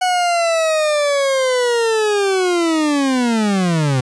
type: linear sweep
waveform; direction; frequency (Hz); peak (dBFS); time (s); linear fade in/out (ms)
40% pulse; down; 740 to 124.2; -13; 0.01-4.01; 10
effects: resampled to 22050 Hz + 9-bit